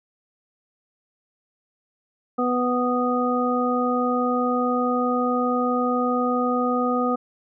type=harmonic tone; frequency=247.7 Hz; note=B3; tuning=5 cents sharp; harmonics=1 / 2 / 3 / 5; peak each=-23 / -25 / -28 / -25 dBFS; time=2.38-7.16 s; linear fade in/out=10 ms; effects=none